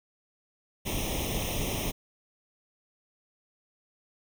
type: noise with comb filter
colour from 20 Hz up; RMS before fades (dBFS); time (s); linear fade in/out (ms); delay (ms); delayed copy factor
pink; -31; 0.85-1.92; 20; 0.33; +0.9
effects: none